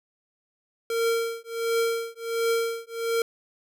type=tone with tremolo; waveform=square; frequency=459.9 Hz; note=A#4; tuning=23 cents flat; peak=-21 dBFS; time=0.9-3.22 s; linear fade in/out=2 ms; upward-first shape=triangle; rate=1.4 Hz; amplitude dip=100%; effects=none